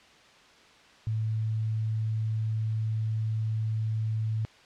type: tone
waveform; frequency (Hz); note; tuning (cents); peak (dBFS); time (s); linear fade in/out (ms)
sine; 110; A2; 0; -26; 1.07-4.45; 0
effects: white hiss -55 dBFS RMS until 4.65 s + low-pass 4000 Hz 12 dB/octave